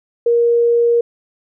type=tone; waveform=sine; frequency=471.1 Hz; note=A#4; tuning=18 cents sharp; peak=-10 dBFS; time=0.26-1.01 s; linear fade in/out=5 ms; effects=none